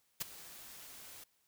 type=noise with ADSR envelope; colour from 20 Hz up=white; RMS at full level=-34 dBFS; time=0.2-1.24 s; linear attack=16 ms; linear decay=12 ms; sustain=-18 dB; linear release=7 ms; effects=white hiss -75 dBFS RMS until 1.47 s